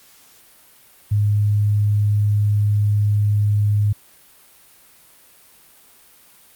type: tone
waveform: sine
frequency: 103.83 Hz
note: G#2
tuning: in tune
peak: -14 dBFS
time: 1.11-3.93 s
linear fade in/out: 10 ms
effects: white hiss -50 dBFS RMS until 6.55 s + Opus 48 kbps